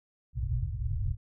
white low-pass noise, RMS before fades -31 dBFS, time 0.33-1.17 s, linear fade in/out 50 ms, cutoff 130 Hz, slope 96 dB/octave, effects none

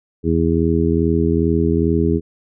harmonic tone, 82.41 Hz, E2, in tune, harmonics 1 / 2 / 3 / 4 / 5, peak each -20 / -20 / -20 / -20 / -20 dBFS, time 0.23-2.21 s, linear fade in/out 50 ms, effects none

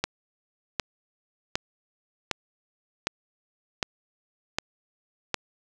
click train, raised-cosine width 0.2 ms, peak -7 dBFS, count 8, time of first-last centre 0.04-5.343 s, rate 1.32 Hz, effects none

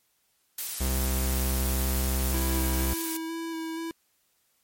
blue noise, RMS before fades -32 dBFS, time 0.58-3.17 s, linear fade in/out 5 ms
45% pulse tone, 65.41 Hz, C2, in tune, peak -25 dBFS, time 0.8-2.94 s, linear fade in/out 10 ms
square tone with vibrato, 327.1 Hz, E4, 13 cents flat, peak -32 dBFS, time 2.34-3.91 s, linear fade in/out 0 ms, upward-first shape square, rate 2.1 Hz, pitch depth 14 cents each way
effects white hiss -70 dBFS RMS until 4.63 s + MP3 64 kbps

